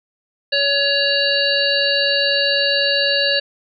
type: harmonic tone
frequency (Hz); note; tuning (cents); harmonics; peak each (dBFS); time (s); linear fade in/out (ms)
562; C#5; +24; 1 / 3 / 5 / 7 / 8; -21 / -21 / -21 / -21 / -21; 0.52-3.4; 10
effects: none